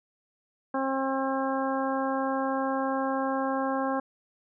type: harmonic tone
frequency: 267.7 Hz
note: C4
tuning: 40 cents sharp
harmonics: 1 / 2 / 3 / 4 / 5 / 6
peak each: -30 / -31 / -32 / -33 / -39 / -39 dBFS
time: 0.74-4 s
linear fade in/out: 5 ms
effects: none